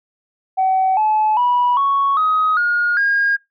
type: tone with pitch steps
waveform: sine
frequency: 758 / 860.7 / 977.3 / 1109.8 / 1260.2 / 1430.9 / 1624.8 Hz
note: F#5 / A5 / B5 / C#6 / D#6 / F6 / G#6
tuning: +42 / -38 / -18 / +2 / +22 / +42 / -38 cents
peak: -12 dBFS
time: 0.57-3.37 s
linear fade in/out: 20 ms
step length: 400 ms
effects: noise-tail reverb RT60 0.2 s tail -23 dB re dry + tanh soft clip ceiling -9 dBFS